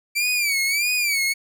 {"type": "tone with vibrato", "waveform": "sawtooth", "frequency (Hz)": 2317, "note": "D7", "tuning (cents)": -24, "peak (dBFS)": -16, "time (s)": [0.15, 1.34], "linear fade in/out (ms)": 20, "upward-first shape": "sine", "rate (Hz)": 1.6, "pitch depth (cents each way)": 120, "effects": []}